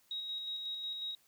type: tone with tremolo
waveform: sine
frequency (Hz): 3800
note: A#7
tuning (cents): +33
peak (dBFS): -36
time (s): 0.11-1.15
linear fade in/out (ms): 2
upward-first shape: square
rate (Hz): 5.5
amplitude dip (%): 30
effects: white hiss -69 dBFS RMS until 1.27 s